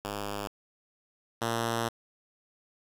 5% pulse tone pair in turn, 102.1 / 115.5 Hz, G#2 / A#2, -29 / -16 cents, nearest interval major second, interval 213 cents, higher second, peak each -22 / -17 dBFS, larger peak second, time 0.04-0.48 / 1.41-1.89 s, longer second, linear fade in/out 10 ms, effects resampled to 32000 Hz + 8-bit

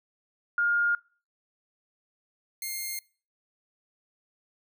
sine / 5% pulse tone pair in turn, 1416 / 2122 Hz, F6 / C7, +23 / +24 cents, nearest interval perfect fifth, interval 701 cents, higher second, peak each -22 dBFS, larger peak neither, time 0.58-0.95 / 2.62-2.99 s, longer neither, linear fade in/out 2 ms, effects noise-tail reverb RT60 0.4 s tail -24 dB re dry

